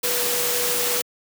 sine tone in noise, 486.4 Hz, B4, 26 cents flat, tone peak -28 dBFS, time 0.03-1.02 s, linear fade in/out 10 ms, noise white, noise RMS -23 dBFS, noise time 0.03-1.02 s, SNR -8 dB, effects high-pass 150 Hz 12 dB/octave

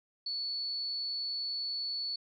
sine tone, 4435 Hz, C#8, in tune, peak -33 dBFS, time 0.26-2.16 s, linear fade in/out 5 ms, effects none

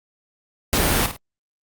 pink noise with echo, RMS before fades -19 dBFS, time 0.73-1.06 s, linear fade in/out 0 ms, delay 52 ms, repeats 2, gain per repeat -9 dB, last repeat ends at 1.164 s, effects Opus 48 kbps

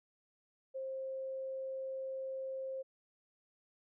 sine tone, 530 Hz, C5, 22 cents sharp, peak -38 dBFS, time 0.74-2.83 s, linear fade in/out 20 ms, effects none

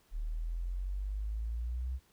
sine exponential sweep, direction up, 37.11 to 65.41 Hz, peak -33 dBFS, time 0.11-2 s, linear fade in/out 50 ms, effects pink hiss -68 dBFS RMS until 2.12 s

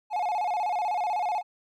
triangle tone with vibrato, 781 Hz, G5, 7 cents flat, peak -23 dBFS, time 0.1-1.43 s, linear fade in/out 50 ms, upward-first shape square, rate 16 Hz, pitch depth 150 cents each way, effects none

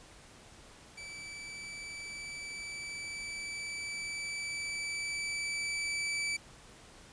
sawtooth tone with level ramp, 2311 Hz, D7, 28 cents flat, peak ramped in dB -40 to -28 dBFS, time 0.97-6.37 s, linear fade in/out 10 ms, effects pink hiss -55 dBFS RMS until 7.12 s + resampled to 22050 Hz

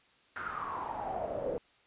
brown noise with band-pass filter sweep, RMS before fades -37 dBFS, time 0.36-1.58 s, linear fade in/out 0 ms, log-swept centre 1500 to 480 Hz, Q 7.6, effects white hiss -65 dBFS RMS until 1.86 s + resampled to 8000 Hz

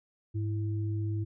sine tone pair together, 103.82 / 329.6 Hz, G#2 / E4, 0 / 0 cents, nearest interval octave + minor sixth, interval 2000 cents, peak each -29 / -39 dBFS, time 0.34-1.25 s, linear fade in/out 20 ms, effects none

